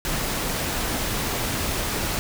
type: noise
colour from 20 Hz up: pink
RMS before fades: -26 dBFS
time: 0.05-2.19 s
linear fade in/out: 0 ms
effects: none